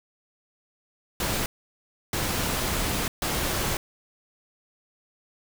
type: noise bursts at uneven times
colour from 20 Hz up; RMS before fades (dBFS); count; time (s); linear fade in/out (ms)
pink; -27; 3; 1.2-1.46 / 2.13-3.08 / 3.22-3.77; 2
effects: none